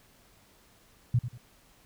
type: tone with echo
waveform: sine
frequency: 121.1 Hz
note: B2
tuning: 34 cents flat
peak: -20 dBFS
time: 1.14-1.19 s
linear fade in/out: 5 ms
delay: 94 ms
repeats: 2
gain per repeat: -11 dB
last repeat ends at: 1.378 s
effects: pink hiss -61 dBFS RMS until 1.85 s